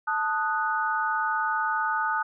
sine chord, D# diminished, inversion second, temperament equal, 880 / 1244.5 / 1480 Hz, A5 / D#6 / F#6, 0 / 0 / 0 cents, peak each -28 dBFS, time 0.07-2.23 s, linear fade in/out 10 ms, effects none

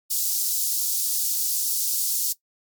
white high-pass noise, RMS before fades -24 dBFS, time 0.1-2.33 s, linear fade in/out 10 ms, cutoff 4800 Hz, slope 24 dB/octave, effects noise-tail reverb RT60 0.1 s tail -17 dB re dry + MP3 96 kbps

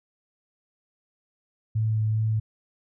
sine tone with vibrato, 109.3 Hz, A2, 11 cents flat, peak -21 dBFS, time 1.75-2.4 s, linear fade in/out 10 ms, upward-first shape sine, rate 2.5 Hz, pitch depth 12 cents each way, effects none

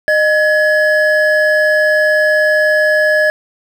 triangle tone pair together, 614 / 1692.1 Hz, D#5 / G#6, -23 / +32 cents, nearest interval octave + tritone, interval 1755 cents, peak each -10 dBFS, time 0.08-3.3 s, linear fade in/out 0 ms, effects 7-bit

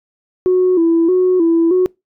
sine tone with vibrato, 349.2 Hz, F4, in tune, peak -8 dBFS, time 0.46-1.86 s, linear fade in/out 0 ms, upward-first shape square, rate 1.6 Hz, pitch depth 86 cents each way, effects noise-tail reverb RT60 0.2 s tail -25 dB re dry + tanh soft clip ceiling -6 dBFS

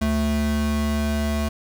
square tone pair together, 73.42 / 220 Hz, D2 / A3, 0 / 0 cents, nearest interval octave + perfect fifth, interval 1900 cents, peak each -24 dBFS, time 0.01-1.49 s, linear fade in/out 10 ms, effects none

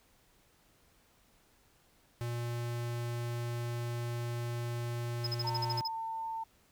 square tone, 119.1 Hz, A#2, 38 cents sharp, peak -35 dBFS, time 2.21-5.81 s, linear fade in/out 0 ms
triangle tone bursts, 5090 Hz, D#8, 39 cents sharp, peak -32 dBFS, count 9, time 5.24-5.878 s, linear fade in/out 5 ms, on 30 ms, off 46 ms
sine tone with pitch glide, 907 to 898.7 Hz, A#5 to A5, -48 to +36 cents, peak -35 dBFS, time 5.44-6.44 s, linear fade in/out 10 ms, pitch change -16 cents, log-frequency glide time 5.61-5.84 s
effects pink hiss -67 dBFS RMS until 6.71 s

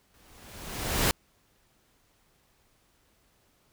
pink noise with exponential growth, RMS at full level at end -22 dBFS, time 0.14-1.11 s, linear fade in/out 0 ms, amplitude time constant 210 ms, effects pink hiss -67 dBFS RMS until 3.72 s

